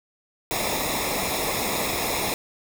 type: noise with comb filter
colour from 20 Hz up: pink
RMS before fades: -26 dBFS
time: 0.51-2.34 s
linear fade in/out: 0 ms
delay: 0.66 ms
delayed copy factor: -0.75
effects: none